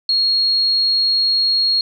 sine tone, 4290 Hz, C8, 42 cents sharp, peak -13 dBFS, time 0.09-1.81 s, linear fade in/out 2 ms, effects none

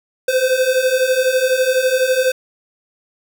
square beating tone pair, 507 / 519 Hz, B4 / C5, +45 / -14 cents, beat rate 12 Hz, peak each -19 / -16 dBFS, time 0.28-2.32 s, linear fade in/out 5 ms, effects none

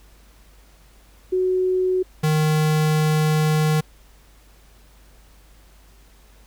sine / square tone pair in turn, 370 / 154.49 Hz, F#4 / D#3, 0 / -12 cents, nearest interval octave + minor third, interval 1512 cents, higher first, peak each -17 dBFS, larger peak neither, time 1.32-2.03 / 2.23-3.81 s, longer second, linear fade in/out 10 ms, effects added 50 Hz sine -49 dBFS peak until 6.46 s + pink hiss -55 dBFS RMS until 6.46 s

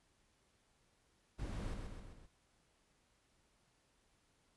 brown noise with echo, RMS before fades -43 dBFS, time 1.38-1.75 s, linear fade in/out 20 ms, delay 130 ms, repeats 4, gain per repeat -4 dB, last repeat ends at 2.27 s, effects pink hiss -75 dBFS RMS until 4.56 s + resampled to 24000 Hz

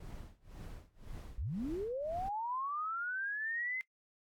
brown noise with tremolo, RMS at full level -45 dBFS, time 0-2.29 s, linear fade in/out 5 ms, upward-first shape sine, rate 1.9 Hz, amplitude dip 95%
sine linear sweep, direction up, 42.04 to 2071 Hz, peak -35 dBFS, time 1.38-3.81 s, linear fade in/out 0 ms
effects noise-tail reverb RT60 0.1 s tail -21 dB re dry + AAC 64 kbps

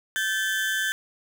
35% pulse tone pair together, 1548.4 / 1738 Hz, G6 / A6, -22 / -22 cents, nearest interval major second, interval 200 cents, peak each -25 dBFS, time 0.16-0.92 s, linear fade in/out 0 ms, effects none

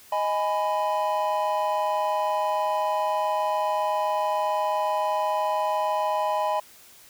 triangle chord, G# minor, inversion second, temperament just, 623 / 830.6 / 996.7 Hz, D#5 / G#5 / B5, +2 / 0 / +16 cents, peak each -25 dBFS, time 0.12-6.6 s, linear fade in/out 5 ms, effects white hiss -51 dBFS RMS until 7.09 s

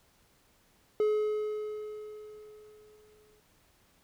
triangle tone with exponential decay, 425.2 Hz, G#4, 41 cents sharp, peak -21 dBFS, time 1-3.4 s, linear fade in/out 1 ms, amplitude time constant 520 ms, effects pink hiss -66 dBFS RMS until 4.03 s

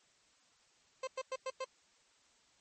30% pulse tone bursts, 523.3 Hz, C5, in tune, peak -34 dBFS, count 5, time 1.03-1.645 s, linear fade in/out 5 ms, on 43 ms, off 100 ms, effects white hiss -69 dBFS RMS until 2.6 s + MP3 32 kbps

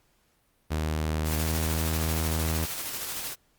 sawtooth tone with pitch glide, 77.78 to 80.01 Hz, D#2 to D#2, 0 to +49 cents, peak -22 dBFS, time 0.7-2.66 s, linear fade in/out 20 ms, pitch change +49 cents, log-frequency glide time 1.38-1.43 s
white noise with tremolo, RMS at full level -33 dBFS, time 1.24-3.36 s, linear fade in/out 50 ms, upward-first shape square, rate 13 Hz, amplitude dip 30%
effects pink hiss -68 dBFS RMS until 3.58 s + Opus 48 kbps

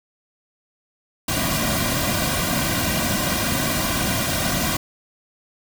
pink noise with comb filter, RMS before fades -22 dBFS, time 1.28-4.77 s, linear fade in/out 5 ms, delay 2.3 ms, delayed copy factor -0.8, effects none

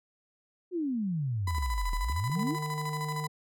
sine exponential two-way sweep, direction down then up, 375.2 to 37.68 to 375.2 Hz, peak -28 dBFS, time 0.71-2.57 s, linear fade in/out 50 ms, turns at 1.95 s
35% pulse tone with tremolo, 999 Hz, B5, 20 cents sharp, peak -31 dBFS, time 1.47-3.27 s, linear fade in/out 5 ms, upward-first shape square, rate 13 Hz, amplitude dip 55%
clicks, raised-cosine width 3 ms, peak -32 dBFS, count 5, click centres 1.477 / 1.583 / 1.933 / 2.098 / 2.298 s
harmonic tone, 152 Hz, D#3, 40 cents flat, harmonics 1 / 3 / 5, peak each -33 / -43 / -47 dBFS, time 2.35-3.28 s, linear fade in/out 20 ms
effects none

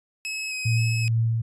sawtooth tone with vibrato, 2552 Hz, D#7, 43 cents sharp, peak -25 dBFS, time 0.25-1.08 s, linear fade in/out 0 ms, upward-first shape square, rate 1.9 Hz, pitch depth 15 cents each way
sine tone with tremolo, 114.1 Hz, A#2, 37 cents flat, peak -18 dBFS, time 0.65-1.42 s, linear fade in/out 10 ms, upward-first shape triangle, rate 2.3 Hz, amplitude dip 40%
effects resampled to 22050 Hz

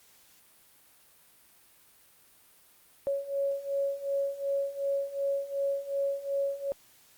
sine beating tone pair, 554.4 / 557.1 Hz, C#5 / C#5, 0 / +9 cents, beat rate 2.7 Hz, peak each -33 / -30 dBFS, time 3.07-6.72 s, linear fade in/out 0 ms, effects white hiss -60 dBFS RMS until 7.17 s + Opus 48 kbps

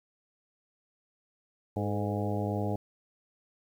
harmonic tone with a mistuned harmonic, 102.7 Hz, G#2, 19 cents flat, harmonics 1 / 2 / 3 / 4 / 5 / 6 / 7 / 8, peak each -32 / -35 / -37 / -38 / -39 / -40 / -40 / -41 dBFS, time 1.76-2.76 s, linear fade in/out 5 ms, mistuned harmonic 4, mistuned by +53 cents, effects 10-bit

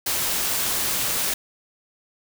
white noise, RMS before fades -24 dBFS, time 0.06-1.34 s, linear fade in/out 5 ms, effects none

